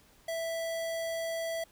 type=tone; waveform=square; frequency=659.3 Hz; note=E5; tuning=in tune; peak=-33 dBFS; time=0.28-1.64 s; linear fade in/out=5 ms; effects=pink hiss -62 dBFS RMS until 1.71 s